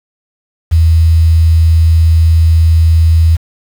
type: tone with quantisation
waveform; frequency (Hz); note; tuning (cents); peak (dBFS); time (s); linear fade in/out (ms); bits
sine; 81.6; E2; -17; -4; 0.71-3.37; 20; 5
effects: none